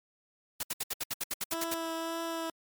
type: noise bursts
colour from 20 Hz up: white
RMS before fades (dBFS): -33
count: 12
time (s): 0.6-1.743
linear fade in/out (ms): 5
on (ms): 32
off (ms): 69
type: tone with vibrato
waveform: 15% pulse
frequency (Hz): 329.6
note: E4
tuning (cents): 0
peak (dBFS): -27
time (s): 1.52-2.5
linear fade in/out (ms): 2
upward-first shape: triangle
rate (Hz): 1.8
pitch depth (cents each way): 16
effects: MP3 96 kbps